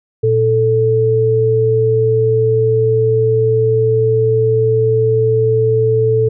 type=tone pair together; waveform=sine; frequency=116.54 / 440 Hz; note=A#2 / A4; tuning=0 / 0 cents; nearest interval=octave + major seventh; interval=2300 cents; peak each=-15 / -11 dBFS; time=0.23-6.29 s; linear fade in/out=10 ms; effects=none